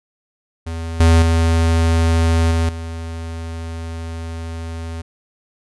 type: tone with level steps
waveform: square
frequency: 82.41 Hz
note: E2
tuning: in tune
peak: -24 / -9 / -13 / -15 / -26 dBFS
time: 0.66-5.02 s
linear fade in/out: 10 ms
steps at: 1 / 1.22 / 2.51 / 2.69 s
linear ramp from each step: 2 ms
effects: resampled to 24000 Hz